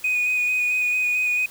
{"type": "tone with vibrato", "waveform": "sine", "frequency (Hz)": 2483, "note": "D#7", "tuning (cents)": -4, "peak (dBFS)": -17, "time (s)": [0.04, 1.46], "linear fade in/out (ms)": 5, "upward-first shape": "square", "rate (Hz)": 4.5, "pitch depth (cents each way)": 14, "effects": ["tanh soft clip ceiling -17 dBFS", "white hiss -44 dBFS RMS until 1.5 s"]}